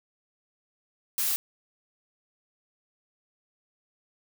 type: noise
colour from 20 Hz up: blue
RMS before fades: -27 dBFS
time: 1.18-1.36 s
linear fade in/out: 0 ms
effects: none